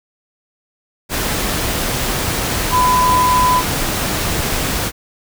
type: tone in noise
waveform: sine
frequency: 1002 Hz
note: B5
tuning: 25 cents sharp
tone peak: -11 dBFS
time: 2.7-3.63 s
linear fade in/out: 50 ms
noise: pink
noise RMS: -19 dBFS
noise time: 1.09-4.92 s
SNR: +5 dB
effects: none